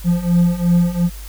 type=beating tone pair; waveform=triangle; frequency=172.3 / 175.1 Hz; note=F3 / F3; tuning=-23 / +5 cents; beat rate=2.8 Hz; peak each=-15 / -12 dBFS; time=0.04-1.1 s; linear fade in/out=50 ms; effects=added 50 Hz sine -30 dBFS peak until 1.28 s + white hiss -40 dBFS RMS until 1.28 s